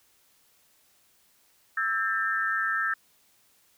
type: tone cluster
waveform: sine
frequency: 1318 / 1599 / 1798 Hz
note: E6 / G6 / A6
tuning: -1 / +34 / +37 cents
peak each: -29 dBFS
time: 1.77-2.94 s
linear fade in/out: 5 ms
effects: white hiss -64 dBFS RMS until 3.77 s